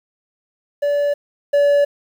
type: tone pair in turn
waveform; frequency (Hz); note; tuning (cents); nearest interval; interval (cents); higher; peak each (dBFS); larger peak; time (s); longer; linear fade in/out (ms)
triangle; 577 / 573.3; D5 / D5; -31 / -42; unison; 11; first; -13 / -9; second; 0.82-1.14 / 1.53-1.85; neither; 10
effects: 8-bit